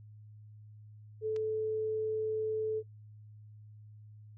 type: tone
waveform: sine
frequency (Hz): 435.4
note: A4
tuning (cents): -18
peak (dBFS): -30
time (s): 1.21-2.83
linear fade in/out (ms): 50
type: clicks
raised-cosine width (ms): 0.2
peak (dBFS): -34 / -35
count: 2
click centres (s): 1.362 / 1.365
effects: noise-tail reverb RT60 0.1 s tail -22 dB re dry + added 106 Hz sine -50 dBFS peak until 4.37 s